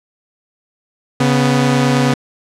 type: tone pair together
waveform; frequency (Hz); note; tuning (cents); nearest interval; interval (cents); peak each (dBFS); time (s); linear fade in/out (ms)
sawtooth; 138.59 / 247.9; C#3 / B3; 0 / +7; minor seventh; 1007; -10; 1.2-2.14; 5
effects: low-pass 8000 Hz 12 dB/octave